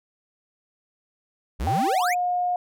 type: exponential sweep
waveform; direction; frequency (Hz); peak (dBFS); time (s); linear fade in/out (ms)
square; up; 49.59 to 2595; -25; 1.59-2.15; 20
type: tone with pitch glide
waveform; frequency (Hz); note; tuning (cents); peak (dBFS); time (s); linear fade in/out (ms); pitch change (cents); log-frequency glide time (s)
sine; 781 to 716.2; G5 to F5; -7 to +43; -21; 1.67-2.56; 2; -150; 1.9-2.03
effects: none